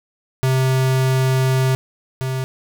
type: tone pair in turn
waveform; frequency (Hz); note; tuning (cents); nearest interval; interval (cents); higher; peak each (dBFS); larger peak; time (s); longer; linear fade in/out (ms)
square; 131 / 131; C3 / C3; +2 / +2; unison; 0; neither; -15 / -21; first; 0.43-1.75 / 2.21-2.44; first; 0
effects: none